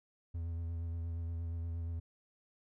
triangle tone with vibrato, 83.7 Hz, E2, 27 cents sharp, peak -34 dBFS, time 0.34-2 s, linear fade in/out 10 ms, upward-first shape sine, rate 8.5 Hz, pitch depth 26 cents each way, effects none

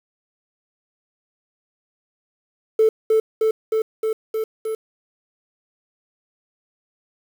triangle tone with echo, 440 Hz, A4, in tune, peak -8 dBFS, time 2.79-2.89 s, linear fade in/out 5 ms, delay 310 ms, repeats 6, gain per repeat -2 dB, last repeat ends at 4.75 s, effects tanh soft clip ceiling -9 dBFS + 7-bit

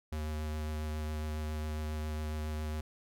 square tone with vibrato, 76.8 Hz, D#2, 22 cents flat, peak -35 dBFS, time 0.12-2.81 s, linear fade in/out 5 ms, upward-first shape triangle, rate 7.3 Hz, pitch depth 16 cents each way, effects none

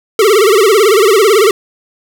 square tone with vibrato, 415.3 Hz, G#4, in tune, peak -6 dBFS, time 0.19-1.51 s, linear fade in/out 2 ms, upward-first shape sine, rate 18 Hz, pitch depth 170 cents each way, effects none

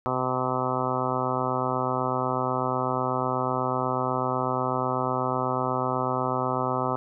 harmonic tone, 128.1 Hz, C3, 36 cents flat, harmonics 1 / 2 / 3 / 4 / 5 / 6 / 7 / 8 / 9 / 10, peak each -33 / -33 / -33 / -33 / -33 / -33 / -33 / -33 / -33 / -33 dBFS, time 0.06-6.96 s, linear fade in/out 0 ms, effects none

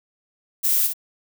violet noise with echo, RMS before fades -20 dBFS, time 0.63-0.88 s, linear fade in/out 20 ms, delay 57 ms, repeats 1, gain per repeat -6 dB, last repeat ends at 0.937 s, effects none

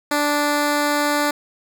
10% pulse tone, 293 Hz, D4, 4 cents flat, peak -9 dBFS, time 0.11-1.31 s, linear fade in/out 5 ms, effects none

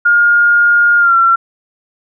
sine tone with pitch glide, 1419 to 1359.6 Hz, F6 to F6, +27 to -47 cents, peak -6 dBFS, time 0.05-1.36 s, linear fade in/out 10 ms, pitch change -74 cents, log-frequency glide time 0.98-1.16 s, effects none

